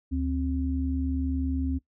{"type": "tone pair together", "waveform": "sine", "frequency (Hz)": [74.15, 264], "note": ["D2", "C4"], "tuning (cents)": [17, 16], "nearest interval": "octave + minor seventh", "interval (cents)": 2199, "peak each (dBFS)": -28, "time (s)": [0.11, 1.79], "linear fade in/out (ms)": 20, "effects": ["noise-tail reverb RT60 0.1 s tail -17 dB re dry"]}